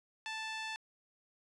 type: tone with band-pass filter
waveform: sawtooth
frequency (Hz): 880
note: A5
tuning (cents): 0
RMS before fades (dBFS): -41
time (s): 0.26-0.76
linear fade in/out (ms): 0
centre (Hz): 2800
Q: 1
effects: resampled to 24000 Hz